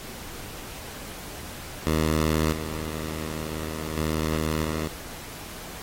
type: tone with level steps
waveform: 10% pulse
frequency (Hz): 78.3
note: D#2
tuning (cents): +11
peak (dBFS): -13 / -23 / -16 / -19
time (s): 1.87-4.88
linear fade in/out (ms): 0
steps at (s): 2.52 / 3.97 / 4.64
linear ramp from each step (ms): 5
effects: pink hiss -40 dBFS RMS until 5.82 s + AAC 48 kbps